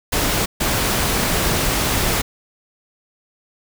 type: noise bursts at uneven times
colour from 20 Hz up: pink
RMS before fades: -19 dBFS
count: 2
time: 0.12-0.46 / 0.6-2.22 s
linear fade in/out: 10 ms
effects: none